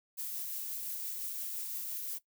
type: noise with tremolo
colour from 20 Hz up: violet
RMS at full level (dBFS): -38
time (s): 0.17-2.19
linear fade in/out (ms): 20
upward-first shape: triangle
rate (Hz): 5.8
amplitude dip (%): 25
effects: noise-tail reverb RT60 0.1 s tail -17 dB re dry